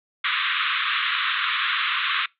pink band-pass noise, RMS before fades -24 dBFS, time 0.24-2.26 s, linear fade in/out 5 ms, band 1100 to 3800 Hz, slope 96 dB/octave, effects noise-tail reverb RT60 0.2 s tail -24 dB re dry

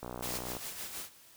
click train, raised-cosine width 1 ms, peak -26 dBFS, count 34, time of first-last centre 0.03-0.567 s, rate 61.4 Hz
white noise, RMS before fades -38 dBFS, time 0.22-0.38 s, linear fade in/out 10 ms
white noise with tremolo, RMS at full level -40 dBFS, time 0.31-1.1 s, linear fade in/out 50 ms, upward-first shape sine, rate 6.3 Hz, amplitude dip 50%
effects white hiss -58 dBFS RMS until 1.36 s

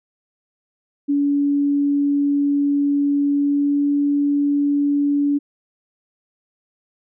sine tone with pitch glide, 285 to 286.7 Hz, C#4 to D4, +48 to -42 cents, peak -15 dBFS, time 1.08-5.39 s, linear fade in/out 20 ms, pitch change +10 cents, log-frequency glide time 3.32-3.89 s, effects none

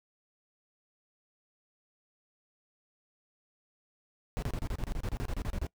brown noise bursts, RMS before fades -33 dBFS, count 16, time 4.37-5.668 s, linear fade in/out 0 ms, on 53 ms, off 30 ms, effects noise-tail reverb RT60 0.1 s tail -23 dB re dry

